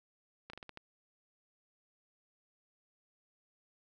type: slowing click train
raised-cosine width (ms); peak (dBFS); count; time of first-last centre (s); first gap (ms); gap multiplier
0.3; -30; 6; 0.5-0.774; 34; 1.24
effects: none